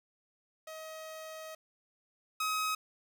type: tone pair in turn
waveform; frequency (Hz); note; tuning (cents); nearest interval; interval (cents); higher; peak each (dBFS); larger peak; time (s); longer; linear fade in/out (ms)
sawtooth; 633 / 1268.7; D#5 / D#6; +30 / +33; octave; 1203; second; -39 / -27; second; 0.67-1.55 / 2.4-2.75; first; 5
effects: 10-bit